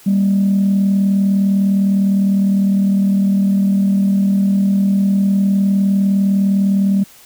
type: tone pair together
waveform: sine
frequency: 196 / 235.8 Hz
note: G3 / A#3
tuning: 0 / +20 cents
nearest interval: minor third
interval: 320 cents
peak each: -10 / -22 dBFS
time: 0.06-7.04 s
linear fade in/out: 10 ms
effects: tanh soft clip ceiling -7 dBFS + white hiss -44 dBFS RMS until 7.25 s